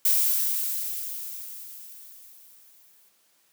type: noise with exponential decay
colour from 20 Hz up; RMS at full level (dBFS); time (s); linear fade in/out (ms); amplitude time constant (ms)
violet; -20; 0.05-3.09; 5; 660
effects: white hiss -65 dBFS RMS until 3.52 s + high-pass 150 Hz 12 dB/octave